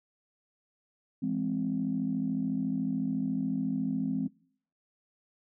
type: chord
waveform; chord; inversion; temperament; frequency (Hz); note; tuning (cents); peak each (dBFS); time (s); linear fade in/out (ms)
sine; E augmented; none; equal with one note detuned; 167.89 / 207.7 / 261.6; E3 / G#3 / B#3; +32 / 0 / 0; -35 / -32 / -30; 1.22-4.28; 10
effects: noise-tail reverb RT60 0.6 s tail -24 dB re dry + tanh soft clip ceiling -19 dBFS